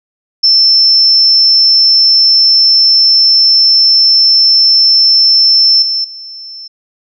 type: tone with level steps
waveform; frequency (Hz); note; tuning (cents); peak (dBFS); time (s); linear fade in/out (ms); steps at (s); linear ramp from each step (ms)
sine; 5330; E8; +18; -4 / -11 / -25; 0.43-6.68; 10; 5.82 / 6.04; 5
effects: none